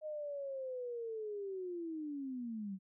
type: linear sweep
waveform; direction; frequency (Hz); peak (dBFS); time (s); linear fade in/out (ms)
sine; down; 622.3 to 185; -39; 0.01-2.79; 50
effects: none